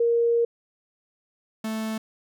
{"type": "tone pair in turn", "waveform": ["sine", "45% pulse"], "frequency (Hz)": [468.1, 219.9], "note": ["A#4", "A3"], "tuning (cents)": [7, -1], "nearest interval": "octave + minor second", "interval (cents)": 1308, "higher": "first", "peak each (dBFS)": [-18, -27], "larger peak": "first", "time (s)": [[0, 0.45], [1.64, 1.98]], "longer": "first", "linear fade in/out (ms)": 5, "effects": []}